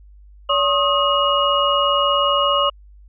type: tone cluster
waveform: sine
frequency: 570 / 1078 / 1253 / 2885 Hz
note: C#5 / C#6 / D#6 / F#7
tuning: +48 / -49 / +12 / -44 cents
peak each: -20 dBFS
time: 0.49-2.7 s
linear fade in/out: 10 ms
effects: added 50 Hz sine -42 dBFS peak until 3.08 s